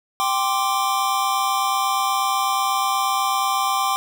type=chord; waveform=square; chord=G suspended fourth; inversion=none; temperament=equal; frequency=784 / 1046.5 / 1174.7 Hz; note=G5 / C6 / D6; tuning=0 / 0 / 0 cents; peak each=-24 dBFS; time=0.2-3.96 s; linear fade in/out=0 ms; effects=none